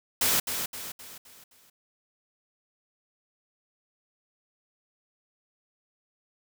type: noise with echo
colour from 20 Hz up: white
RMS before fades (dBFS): -24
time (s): 0.21-0.4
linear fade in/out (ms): 5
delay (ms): 260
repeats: 5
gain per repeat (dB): -7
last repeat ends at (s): 1.7
effects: none